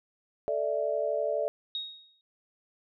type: chord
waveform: sine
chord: A suspended fourth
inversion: none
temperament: equal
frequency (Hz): 440 / 587.3 / 659.3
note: A4 / D5 / E5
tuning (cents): 0 / 0 / 0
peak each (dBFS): -33 / -29 / -32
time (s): 0.48-1.48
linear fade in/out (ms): 0
type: tone with exponential decay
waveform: sine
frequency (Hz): 3757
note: A#7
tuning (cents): +13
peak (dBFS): -29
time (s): 1.75-2.21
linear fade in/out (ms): 1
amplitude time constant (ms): 100
effects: none